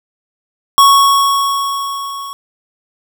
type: tone with level ramp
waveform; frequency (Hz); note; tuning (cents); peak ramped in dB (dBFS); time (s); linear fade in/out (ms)
square; 1108.7; C#6; 0; -4 to -25; 0.78-2.33; 0
effects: 7-bit